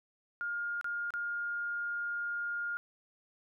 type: tone with dropouts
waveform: sine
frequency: 1415 Hz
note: F6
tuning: 22 cents sharp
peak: -33 dBFS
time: 0.41-2.77 s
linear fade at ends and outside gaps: 0 ms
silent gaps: 0.812-0.844 / 1.105-1.138 s
effects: none